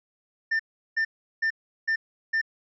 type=tone bursts; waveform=triangle; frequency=1793 Hz; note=A6; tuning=32 cents sharp; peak=-20 dBFS; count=5; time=0.51-2.415 s; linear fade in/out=10 ms; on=85 ms; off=370 ms; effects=resampled to 16000 Hz